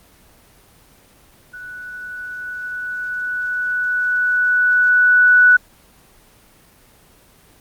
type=tone with level ramp; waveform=sine; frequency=1480 Hz; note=F#6; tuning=in tune; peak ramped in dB=-31 to -6 dBFS; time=1.53-5.57 s; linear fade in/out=10 ms; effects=pink hiss -50 dBFS RMS until 7.6 s + Opus 24 kbps